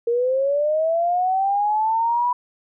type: linear sweep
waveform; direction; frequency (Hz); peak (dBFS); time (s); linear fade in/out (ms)
sine; up; 462.3 to 987.8; -17; 0.07-2.33; 5
effects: none